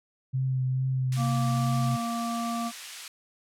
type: tone with vibrato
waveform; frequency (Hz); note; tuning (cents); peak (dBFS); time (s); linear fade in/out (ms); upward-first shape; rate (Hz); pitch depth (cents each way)
sine; 130.3; C3; -7; -24; 0.33-1.97; 20; triangle; 2.3; 22
type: high-pass noise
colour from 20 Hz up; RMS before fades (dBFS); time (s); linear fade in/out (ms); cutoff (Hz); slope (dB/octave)
pink; -41; 1.12-3.08; 2; 2100; 12
type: harmonic tone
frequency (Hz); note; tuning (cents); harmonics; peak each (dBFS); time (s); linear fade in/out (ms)
233.1; A#3; 0; 1 / 3 / 5; -30 / -34 / -34; 1.16-2.72; 50
effects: low-pass 11000 Hz 12 dB/octave